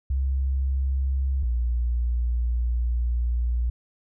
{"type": "tone pair in turn", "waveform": "sine", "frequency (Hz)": [66.7, 59.59], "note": ["C2", "A#1"], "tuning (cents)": [34, 39], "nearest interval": "major second", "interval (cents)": 195, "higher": "first", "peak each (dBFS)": [-21, -21], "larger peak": "neither", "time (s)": [[0.1, 1.43], [1.43, 3.7]], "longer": "second", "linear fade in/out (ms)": 5, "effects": []}